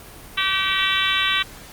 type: harmonic tone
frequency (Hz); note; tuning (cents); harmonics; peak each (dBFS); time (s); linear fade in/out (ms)
384.4; G4; -34; 3 / 4 / 5 / 6 / 7 / 8 / 9 / 10; -26 / -26 / -26 / -26 / -26 / -26 / -26 / -26; 0.37-1.43; 10
effects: pink hiss -41 dBFS RMS until 1.72 s + Opus 32 kbps